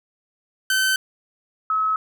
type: tone pair in turn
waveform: sawtooth / sine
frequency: 1534 / 1287 Hz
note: G6 / E6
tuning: -38 / -42 cents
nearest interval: minor third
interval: 304 cents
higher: first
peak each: -14 / -18 dBFS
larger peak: first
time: 0.7-0.96 / 1.7-1.96 s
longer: neither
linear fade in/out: 2 ms
effects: none